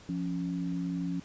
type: tone pair together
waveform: sine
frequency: 174.61 / 277 Hz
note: F3 / C#4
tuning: 0 / -1 cents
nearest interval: minor sixth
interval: 799 cents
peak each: -32 / -34 dBFS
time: 0.09-1.2 s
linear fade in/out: 2 ms
effects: pink hiss -54 dBFS RMS until 1.24 s + resampled to 16000 Hz